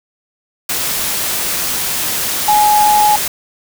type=tone in noise; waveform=sine; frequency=840 Hz; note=G#5; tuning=19 cents sharp; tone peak=-8 dBFS; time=2.48-3.16 s; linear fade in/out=5 ms; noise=white; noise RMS=-18 dBFS; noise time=0.69-3.28 s; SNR=+7 dB; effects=none